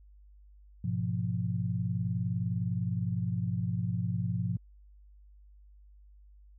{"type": "chord", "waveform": "sine", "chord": "F diminished", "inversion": "first", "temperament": "equal", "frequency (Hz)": [103.83, 123.47, 174.61], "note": ["Ab2", "Cb3", "F3"], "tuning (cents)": [0, 0, 0], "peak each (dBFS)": -33, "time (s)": [0.84, 4.57], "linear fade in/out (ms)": 5, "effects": ["added 50 Hz sine -53 dBFS peak until 6.58 s"]}